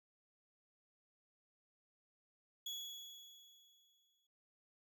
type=tone with exponential decay; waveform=35% pulse; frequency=3369 Hz; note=G#7; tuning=24 cents sharp; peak=-39 dBFS; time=2.66-4.27 s; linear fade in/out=5 ms; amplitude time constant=350 ms; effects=none